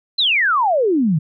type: exponential sweep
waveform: sine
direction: down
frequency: 4186 to 143.3 Hz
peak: -13 dBFS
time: 0.18-1.19 s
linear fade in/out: 10 ms
effects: none